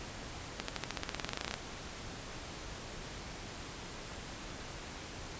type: accelerating click train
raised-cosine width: 0.2 ms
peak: -17 dBFS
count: 19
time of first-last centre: 0.6-1.54 s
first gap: 84 ms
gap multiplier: 0.94
effects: pink hiss -45 dBFS RMS until 5.39 s + resampled to 16000 Hz